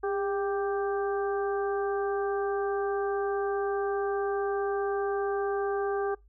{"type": "harmonic tone with a mistuned harmonic", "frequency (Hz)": 392.8, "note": "G4", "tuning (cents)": 4, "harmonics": [1, 2, 3, 4], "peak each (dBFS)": [-28, -34, -38, -40], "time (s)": [0.03, 6.15], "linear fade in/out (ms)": 10, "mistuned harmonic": 1, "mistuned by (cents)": 42, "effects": ["noise-tail reverb RT60 0.2 s tail -24 dB re dry", "added 50 Hz sine -55 dBFS peak until 6.28 s"]}